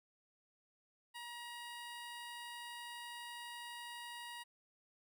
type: tone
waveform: 15% pulse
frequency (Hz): 952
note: A#5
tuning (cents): +36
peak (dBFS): -40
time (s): 1.14-4.44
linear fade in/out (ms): 20
effects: none